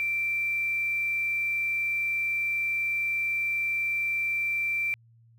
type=tone with quantisation; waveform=sine; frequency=2349 Hz; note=D7; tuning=in tune; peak=-25 dBFS; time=0-4.94 s; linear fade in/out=0 ms; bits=8; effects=added 115 Hz sine -55 dBFS peak until 5.38 s